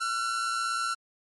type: tone pair together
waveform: 45% pulse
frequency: 1355.4 / 1472 Hz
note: E6 / F#6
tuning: +48 / -9 cents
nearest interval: minor second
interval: 143 cents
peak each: -28 / -35 dBFS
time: 0-0.95 s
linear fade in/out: 20 ms
effects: MP3 48 kbps